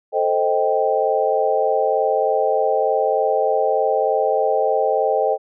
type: chord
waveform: sine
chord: A half-diminished seventh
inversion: none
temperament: equal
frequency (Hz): 440 / 523.3 / 622.3 / 784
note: A4 / C5 / Eb5 / G5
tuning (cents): 0 / 0 / 0 / 0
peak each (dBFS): -21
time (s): 0.12-5.38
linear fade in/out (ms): 50
effects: none